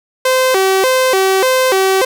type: tone with vibrato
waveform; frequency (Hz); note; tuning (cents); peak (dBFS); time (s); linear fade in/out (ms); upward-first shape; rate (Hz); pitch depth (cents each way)
sawtooth; 444.6; A4; +18; -6; 0.25-2.05; 5; square; 1.7; 260
effects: none